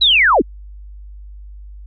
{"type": "linear sweep", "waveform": "sine", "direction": "down", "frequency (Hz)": [4033, 186.4], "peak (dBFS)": -8, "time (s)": [0.01, 0.42], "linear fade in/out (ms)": 10, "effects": ["added 50 Hz sine -32 dBFS peak until 1.86 s", "MP3 96 kbps"]}